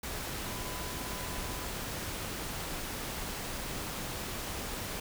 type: tone in noise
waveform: sine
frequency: 1000 Hz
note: B5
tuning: 21 cents sharp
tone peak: -47 dBFS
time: 0.46-1.65 s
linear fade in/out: 5 ms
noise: pink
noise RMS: -38 dBFS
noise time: 0.03-5 s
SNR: -12 dB
effects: none